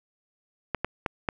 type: clicks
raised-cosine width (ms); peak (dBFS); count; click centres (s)
0.5; -11; 4; 0.747 / 0.846 / 1.062 / 1.288
effects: none